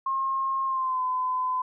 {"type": "tone with pitch glide", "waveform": "sine", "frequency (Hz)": [1072, 1016.5], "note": ["C6", "B5"], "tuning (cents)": [42, 50], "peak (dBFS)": -24, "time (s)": [0.06, 1.62], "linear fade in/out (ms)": 5, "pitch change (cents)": -92, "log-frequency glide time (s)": [0.65, 1.02], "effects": []}